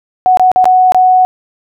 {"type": "tone with dropouts", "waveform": "sine", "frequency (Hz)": 740, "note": "F#5", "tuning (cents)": 0, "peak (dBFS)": -4, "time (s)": [0.26, 1.25], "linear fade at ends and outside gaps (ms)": 0, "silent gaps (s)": [[0.372, 0.396], [0.516, 0.56], [0.643, 0.655], [0.921, 0.946]], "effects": []}